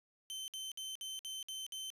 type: tone bursts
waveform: sawtooth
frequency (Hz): 3084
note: G7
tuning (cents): -29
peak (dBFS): -38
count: 7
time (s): 0.3-1.902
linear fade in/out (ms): 0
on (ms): 180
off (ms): 57
effects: resampled to 32000 Hz + 12-bit